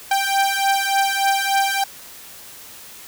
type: beating tone pair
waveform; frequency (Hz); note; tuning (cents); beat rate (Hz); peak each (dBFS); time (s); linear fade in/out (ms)
sawtooth; 784 / 787.4; G5 / G5; 0 / +8; 3.4; -16; 0.11-1.84; 5
effects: white hiss -40 dBFS RMS until 3.07 s